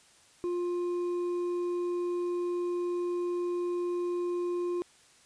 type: tone with hard clipping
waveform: sine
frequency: 351.9 Hz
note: F4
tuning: 13 cents sharp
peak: -30 dBFS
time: 0.44-4.82 s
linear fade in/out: 0 ms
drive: 4 dB
effects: white hiss -60 dBFS RMS until 5.25 s + resampled to 22050 Hz